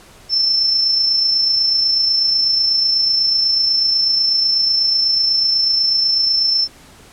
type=tone with amplitude modulation; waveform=sine; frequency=5330 Hz; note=E8; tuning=18 cents sharp; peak=-11 dBFS; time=0.29-6.68 s; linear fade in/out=50 ms; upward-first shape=sine; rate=28.1 Hz; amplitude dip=35%; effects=pink hiss -44 dBFS RMS until 7.12 s + low-pass 11000 Hz 12 dB/octave